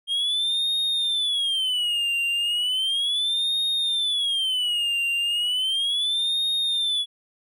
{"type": "tone with vibrato", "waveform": "triangle", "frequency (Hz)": 3210, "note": "G7", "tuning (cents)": 40, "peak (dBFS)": -20, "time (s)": [0.07, 7.06], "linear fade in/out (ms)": 50, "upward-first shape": "sine", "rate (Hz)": 0.35, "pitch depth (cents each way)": 250, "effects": []}